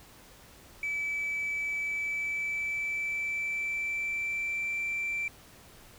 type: tone with pitch glide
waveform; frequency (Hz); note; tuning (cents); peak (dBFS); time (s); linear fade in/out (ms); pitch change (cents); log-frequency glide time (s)
sine; 2302 to 2345; D7 to D7; -35 to -3; -28; 0.83-5.28; 2; +32; 1.79-4.78
effects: tanh soft clip ceiling -27 dBFS + pink hiss -54 dBFS RMS until 5.98 s